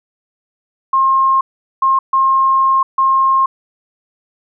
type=tone bursts at uneven times; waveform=sine; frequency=1068 Hz; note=C6; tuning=35 cents sharp; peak=-9 dBFS; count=4; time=0.93-1.41 / 1.82-1.99 / 2.13-2.83 / 2.98-3.46 s; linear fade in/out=5 ms; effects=none